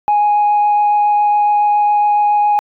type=tone with vibrato; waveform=sine; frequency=830.6 Hz; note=G#5; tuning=in tune; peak=-8 dBFS; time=0.08-2.59 s; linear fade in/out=0 ms; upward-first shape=triangle; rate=7.2 Hz; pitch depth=8 cents each way; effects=tanh soft clip ceiling -7 dBFS